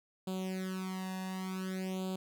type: tone with flanger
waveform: sawtooth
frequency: 187.6 Hz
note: F#3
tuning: 24 cents sharp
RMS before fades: -38 dBFS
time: 0.27-2.16 s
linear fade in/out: 5 ms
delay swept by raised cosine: 0.26 to 1.12 ms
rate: 0.55 Hz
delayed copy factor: +0.9
effects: none

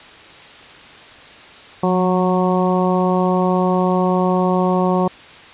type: harmonic tone with a mistuned harmonic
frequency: 183.6 Hz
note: F#3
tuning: 13 cents flat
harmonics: 1 / 2 / 3 / 4 / 5 / 6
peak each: -17 / -20 / -22 / -23 / -24 / -25 dBFS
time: 1.83-5.08 s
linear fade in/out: 5 ms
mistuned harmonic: 1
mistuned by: -28 cents
effects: white hiss -40 dBFS RMS until 5.53 s + resampled to 8000 Hz

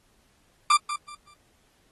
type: tone with echo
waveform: 40% pulse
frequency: 1183 Hz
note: D6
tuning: 12 cents sharp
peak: -17 dBFS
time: 0.7-0.77 s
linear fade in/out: 5 ms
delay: 190 ms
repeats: 3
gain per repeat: -11 dB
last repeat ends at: 1.34 s
effects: pink hiss -65 dBFS RMS until 1.91 s + AAC 32 kbps

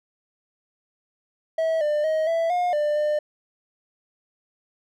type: tone with pitch steps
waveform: triangle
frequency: 647 / 597 / 630 / 662 / 714 / 595 / 600 Hz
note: E5 / D5 / D#5 / E5 / F5 / D5 / D5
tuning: -32 / +28 / +21 / +7 / +38 / +22 / +37 cents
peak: -18 dBFS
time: 1.58-3.19 s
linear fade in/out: 5 ms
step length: 230 ms
effects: none

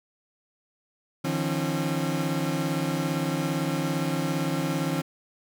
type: tone cluster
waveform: 30% pulse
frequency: 152.3 / 169.9 / 270.4 Hz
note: D#3 / F3 / C#4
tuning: -37 / -47 / -43 cents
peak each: -27 dBFS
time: 1.24-5.02 s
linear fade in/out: 10 ms
effects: none

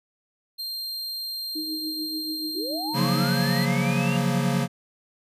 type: tone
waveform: 45% pulse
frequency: 4186 Hz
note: C8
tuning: in tune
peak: -29 dBFS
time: 0.58-3.66 s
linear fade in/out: 20 ms
type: tone with tremolo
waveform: sine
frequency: 311.7 Hz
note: D#4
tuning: 3 cents sharp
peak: -28 dBFS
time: 1.55-3.27 s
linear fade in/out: 10 ms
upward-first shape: triangle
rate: 6.9 Hz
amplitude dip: 70%
type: linear sweep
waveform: sine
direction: up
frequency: 329.6 to 2815 Hz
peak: -31 dBFS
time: 2.55-4.17 s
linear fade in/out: 5 ms
type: chord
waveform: square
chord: Gb major seventh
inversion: second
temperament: equal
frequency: 138.59 / 174.61 / 185 / 233.1 Hz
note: Db3 / F3 / Gb3 / Bb3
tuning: 0 / 0 / 0 / 0 cents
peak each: -26 / -28 / -29 / -28 dBFS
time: 2.93-4.68 s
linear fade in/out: 50 ms
effects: resampled to 32000 Hz

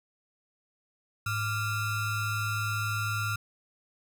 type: ring-modulated tone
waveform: square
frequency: 641 Hz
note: E5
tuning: 49 cents flat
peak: -26 dBFS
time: 1.26-3.36 s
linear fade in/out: 5 ms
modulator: 747 Hz
effects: none

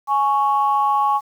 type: tone pair together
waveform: sine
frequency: 835.4 / 1108.7 Hz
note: G#5 / C#6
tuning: +10 / 0 cents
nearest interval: perfect fourth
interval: 490 cents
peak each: -17 dBFS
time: 0.07-1.21 s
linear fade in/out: 50 ms
effects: tanh soft clip ceiling -7 dBFS + 8-bit

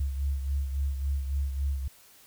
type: beating tone pair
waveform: sine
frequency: 68.8 / 72.4 Hz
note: C#2 / D2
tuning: -12 / -24 cents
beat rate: 3.6 Hz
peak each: -27 / -36 dBFS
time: 0-1.88 s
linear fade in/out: 5 ms
effects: white hiss -56 dBFS RMS until 2.26 s

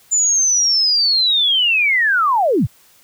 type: linear sweep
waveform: sine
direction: down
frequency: 7120 to 69.3 Hz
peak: -12 dBFS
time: 0.11-2.67 s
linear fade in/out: 20 ms
effects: white hiss -51 dBFS RMS until 3.03 s

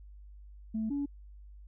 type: tone pair in turn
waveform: sine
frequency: 220 / 284.1 Hz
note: A3 / C#4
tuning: 0 / +43 cents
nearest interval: major third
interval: 443 cents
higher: second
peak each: -29 / -29 dBFS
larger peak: neither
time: 0.74-0.9 / 0.9-1.06 s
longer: neither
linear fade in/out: 10 ms
effects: tanh soft clip ceiling -26 dBFS + added 50 Hz sine -48 dBFS peak until 1.67 s

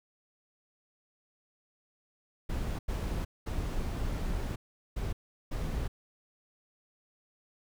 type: noise bursts at uneven times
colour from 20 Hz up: brown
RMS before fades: -33 dBFS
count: 5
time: 2.49-2.79 / 2.88-3.25 / 3.46-4.56 / 4.96-5.13 / 5.51-5.88 s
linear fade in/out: 10 ms
effects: none

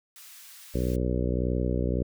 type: high-pass noise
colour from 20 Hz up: white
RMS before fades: -48 dBFS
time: 0.16-0.96 s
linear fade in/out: 2 ms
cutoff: 1400 Hz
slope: 12 dB/octave
type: harmonic tone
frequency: 61.74 Hz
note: B1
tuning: in tune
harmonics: 1 / 2 / 3 / 4 / 5 / 6 / 7 / 8 / 9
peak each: -28 / -31 / -33 / -34 / -35 / -36 / -36 / -37 / -38 dBFS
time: 0.74-2.03 s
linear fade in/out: 10 ms
effects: none

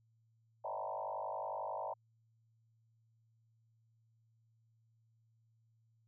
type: tone with frequency modulation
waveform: sine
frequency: 768 Hz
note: G5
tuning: 36 cents flat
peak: -38 dBFS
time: 0.64-1.94 s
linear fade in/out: 10 ms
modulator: 51.1 Hz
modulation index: 4.1
effects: added 113 Hz sine -70 dBFS peak until 6.07 s

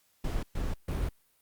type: noise bursts at uneven times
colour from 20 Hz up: brown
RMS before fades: -31 dBFS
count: 3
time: 0.24-0.43 / 0.55-0.74 / 0.88-1.09 s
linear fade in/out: 5 ms
effects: white hiss -69 dBFS RMS until 1.41 s + Opus 48 kbps

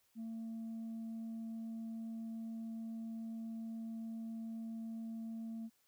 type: tone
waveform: sine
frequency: 225.6 Hz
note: A3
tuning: 44 cents sharp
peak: -39 dBFS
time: 0.15-5.7 s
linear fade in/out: 50 ms
effects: tanh soft clip ceiling -40 dBFS + white hiss -75 dBFS RMS until 5.87 s

